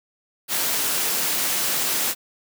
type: high-pass noise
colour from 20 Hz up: white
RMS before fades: -23 dBFS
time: 0.48-2.15 s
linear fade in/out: 50 ms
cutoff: 160 Hz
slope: 12 dB/octave
effects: none